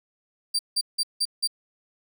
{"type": "tone bursts", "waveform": "35% pulse", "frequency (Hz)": 4693, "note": "D8", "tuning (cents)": -2, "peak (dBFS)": -20, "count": 5, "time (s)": [0.54, 1.475], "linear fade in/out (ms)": 10, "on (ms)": 51, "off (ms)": 170, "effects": []}